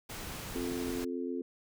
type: noise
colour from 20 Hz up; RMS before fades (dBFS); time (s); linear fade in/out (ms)
pink; -42; 0.09-1.05; 10
type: clicks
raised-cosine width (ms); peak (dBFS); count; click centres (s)
5; -38; 10; 0.246 / 0.301 / 0.354 / 0.462 / 0.523 / 0.615 / 0.72 / 0.775 / 0.894 / 0.957
type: harmonic tone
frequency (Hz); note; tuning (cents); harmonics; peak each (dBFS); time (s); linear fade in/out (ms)
87.4; F2; +2; 3 / 4 / 5; -36 / -38 / -40; 0.55-1.42; 5
effects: none